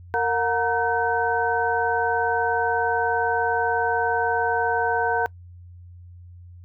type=tone cluster; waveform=sine; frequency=461.8 / 725 / 936 / 1529 Hz; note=A#4 / F#5 / A#5 / G6; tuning=-16 / -35 / +7 / -44 cents; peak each=-25 dBFS; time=0.14-5.26 s; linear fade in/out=0 ms; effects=noise-tail reverb RT60 0.1 s tail -23 dB re dry + added 88 Hz sine -41 dBFS peak until 6.64 s